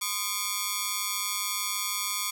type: ring-modulated tone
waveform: 5% pulse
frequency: 1133 Hz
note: C#6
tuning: 37 cents sharp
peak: -13 dBFS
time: 0.01-2.31 s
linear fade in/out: 10 ms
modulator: 99.3 Hz
effects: none